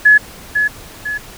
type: tone with echo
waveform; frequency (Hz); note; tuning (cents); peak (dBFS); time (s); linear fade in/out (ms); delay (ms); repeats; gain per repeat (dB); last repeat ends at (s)
sine; 1700; G#6; +40; -4; 0.05-0.18; 10; 500; 2; -7; 1.18
effects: pink hiss -36 dBFS RMS until 1.37 s